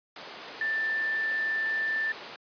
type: tone in noise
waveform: sine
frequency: 1773 Hz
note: A6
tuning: 13 cents sharp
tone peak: -26 dBFS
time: 0.61-2.12 s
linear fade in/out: 2 ms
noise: pink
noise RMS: -40 dBFS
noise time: 0.16-2.36 s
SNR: +11 dB
effects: high-pass 400 Hz 12 dB/octave + resampled to 11025 Hz